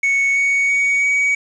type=tone with pitch steps; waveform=triangle; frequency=2217 / 2231 / 2245 / 2260 Hz; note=C#7 / C#7 / C#7 / C#7; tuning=0 / +11 / +21 / +33 cents; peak=-12 dBFS; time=0.03-1.35 s; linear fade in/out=5 ms; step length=330 ms; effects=resampled to 22050 Hz + 7-bit